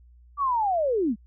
sine linear sweep, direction down, 1174.7 to 190 Hz, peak -21 dBFS, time 0.37-1.16 s, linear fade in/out 50 ms, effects added 60 Hz sine -50 dBFS peak until 1.26 s

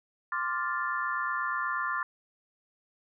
sine chord, D minor seventh, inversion third, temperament equal, 1046.5 / 1174.7 / 1396.9 / 1760 Hz, C6 / D6 / F6 / A6, 0 / 0 / 0 / 0 cents, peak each -34 dBFS, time 0.32-2.03 s, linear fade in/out 2 ms, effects none

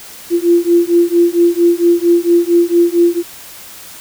sine beating tone pair, 341.9 / 346.3 Hz, F4 / F4, -37 / -15 cents, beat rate 4.4 Hz, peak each -11 dBFS, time 0.3-3.23 s, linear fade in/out 50 ms, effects white hiss -34 dBFS RMS until 4 s

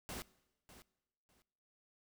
pink noise with echo, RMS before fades -45 dBFS, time 0.09-0.22 s, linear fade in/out 0 ms, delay 600 ms, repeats 2, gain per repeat -14 dB, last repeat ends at 1.42 s, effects noise-tail reverb RT60 1.0 s tail -21 dB re dry

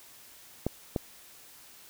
clicks, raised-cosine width 2 ms, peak -14 dBFS, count 2, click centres 0.666 / 0.962 s, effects white hiss -53 dBFS RMS until 1.89 s

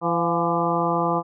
harmonic tone with a mistuned harmonic, 169.1 Hz, E3, 44 cents sharp, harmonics 1 / 2 / 3 / 4 / 5 / 6 / 7, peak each -27 / -27 / -27 / -27 / -27 / -27 / -27 dBFS, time 0.01-1.23 s, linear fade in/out 50 ms, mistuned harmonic 4, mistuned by +51 cents, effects none

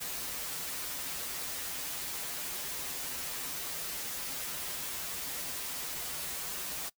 white noise with comb filter, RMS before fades -38 dBFS, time 0-6.9 s, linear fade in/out 20 ms, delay 9.3 ms, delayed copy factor -0.85, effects noise-tail reverb RT60 0.1 s tail -22 dB re dry

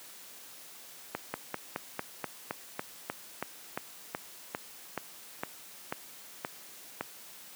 slowing click train, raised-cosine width 0.5 ms, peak -17 dBFS, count 18, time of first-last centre 1.15-7.01 s, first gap 190 ms, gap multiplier 1.07, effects white hiss -50 dBFS RMS until 7.55 s + high-pass 150 Hz 12 dB/octave

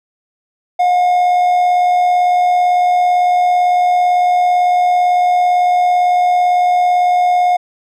triangle tone with amplitude modulation, 718 Hz, F5, 48 cents sharp, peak -6 dBFS, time 0.79-7.57 s, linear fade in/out 10 ms, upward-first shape sine, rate 77.9 Hz, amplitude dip 30%, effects none

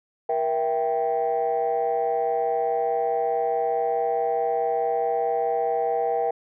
sine chord, E diminished, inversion second, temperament equal with one note detuned, 474.6 / 659.3 / 784 Hz, Bb4 / E5 / G5, +31 / 0 / 0 cents, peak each -24 / -26 / -24 dBFS, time 0.29-6.31 s, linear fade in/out 5 ms, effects tanh soft clip ceiling -15 dBFS

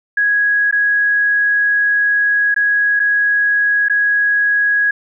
sine tone with dropouts, 1661.2 Hz, G#6, in tune, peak -11 dBFS, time 0.17-4.91 s, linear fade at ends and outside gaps 5 ms, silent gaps 0.712-0.725 / 2.544-2.562 / 2.995-2.999 / 3.885-3.897 s, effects none

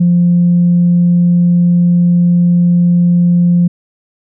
sine tone, 174.61 Hz, F3, in tune, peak -5 dBFS, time 0-3.68 s, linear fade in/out 10 ms, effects tanh soft clip ceiling -2 dBFS

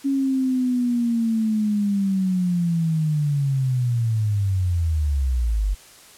sine linear sweep, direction down, 276.9 to 46.25 Hz, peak -18 dBFS, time 0.04-5.75 s, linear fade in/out 20 ms, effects white hiss -47 dBFS RMS until 6.17 s + low-pass 11000 Hz 12 dB/octave

